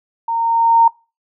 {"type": "tone with level ramp", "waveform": "sine", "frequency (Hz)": 920, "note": "A#5", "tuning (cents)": -23, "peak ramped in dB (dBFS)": [-17, -6], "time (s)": [0.28, 0.88], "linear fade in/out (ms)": 5, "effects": ["noise-tail reverb RT60 0.3 s tail -24 dB re dry"]}